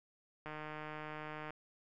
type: click train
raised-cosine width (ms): 0.5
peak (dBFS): -30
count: 161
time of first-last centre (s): 0.46-1.506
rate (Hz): 153
effects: none